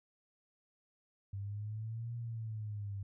sine exponential two-way sweep, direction up then down, 98 to 118.8 to 98 Hz, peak -38 dBFS, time 1.33-3.03 s, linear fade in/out 5 ms, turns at 2.15 s, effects none

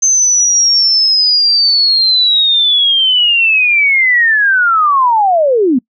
sine linear sweep, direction down, 6272 to 230 Hz, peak -7 dBFS, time 0.02-5.79 s, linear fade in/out 10 ms, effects noise-tail reverb RT60 0.1 s tail -25 dB re dry

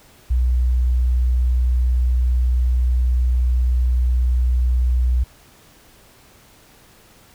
sine tone, 61.74 Hz, B1, in tune, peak -14 dBFS, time 0.3-5.24 s, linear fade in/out 10 ms, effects pink hiss -50 dBFS RMS until 7.34 s

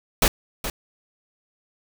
pink noise with echo, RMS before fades -17 dBFS, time 0.22-0.28 s, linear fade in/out 2 ms, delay 420 ms, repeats 1, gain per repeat -11 dB, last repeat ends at 0.7 s, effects none

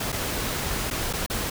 pink noise with dropouts, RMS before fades -28 dBFS, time 0-1.5 s, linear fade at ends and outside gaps 5 ms, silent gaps 0.121-0.125 / 0.903-0.909 / 1.129-1.134 / 1.263-1.299 s, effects none

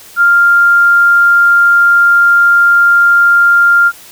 sine tone, 1396.9 Hz, F6, in tune, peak -4 dBFS, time 0.16-3.92 s, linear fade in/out 50 ms, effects white hiss -36 dBFS RMS until 4.11 s

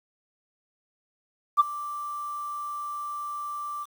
sine tone with ADSR envelope, 1174.7 Hz, D6, in tune, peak -11 dBFS, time 1.57-3.86 s, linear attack 30 ms, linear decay 21 ms, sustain -20 dB, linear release 35 ms, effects tanh soft clip ceiling -10 dBFS + 8-bit

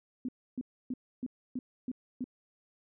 sine tone bursts, 252.6 Hz, B3, 39 cents sharp, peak -32 dBFS, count 7, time 0.25-2.242 s, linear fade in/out 2 ms, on 36 ms, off 290 ms, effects none

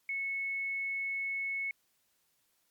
sine tone, 2200 Hz, C#7, 14 cents flat, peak -32 dBFS, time 0.09-1.71 s, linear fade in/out 2 ms, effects white hiss -74 dBFS RMS until 2.7 s + MP3 96 kbps

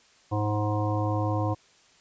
harmonic tone, 105.2 Hz, G#2, 23 cents sharp, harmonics 1 / 3 / 5 / 7 / 9 / 10, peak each -26 / -31 / -33 / -34 / -36 / -36 dBFS, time 0.31-1.55 s, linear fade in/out 20 ms, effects white hiss -59 dBFS RMS until 2 s + resampled to 16000 Hz

